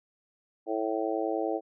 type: harmonic tone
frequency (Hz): 110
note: A2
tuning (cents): 0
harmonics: 3 / 4 / 5 / 6 / 7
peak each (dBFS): -32 / -33 / -34 / -35 / -35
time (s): 0.66-1.61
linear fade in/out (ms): 50
effects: none